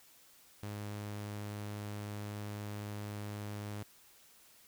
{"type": "tone", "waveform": "sawtooth", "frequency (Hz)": 103.83, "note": "G#2", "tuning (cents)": 0, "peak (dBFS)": -36, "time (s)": [0.63, 3.83], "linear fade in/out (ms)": 0, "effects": ["white hiss -62 dBFS RMS until 4.67 s"]}